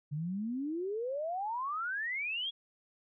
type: exponential sweep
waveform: sine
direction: up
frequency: 141.5 to 3371 Hz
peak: -33 dBFS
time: 0.11-2.51 s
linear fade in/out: 20 ms
effects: none